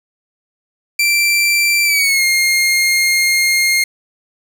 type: tone with pitch glide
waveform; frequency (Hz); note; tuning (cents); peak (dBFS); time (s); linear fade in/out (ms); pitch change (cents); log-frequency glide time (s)
sawtooth; 2349 to 2129; D7 to C7; 0 to +30; -8; 0.99-3.84; 5; -170; 1.84-2.24
effects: none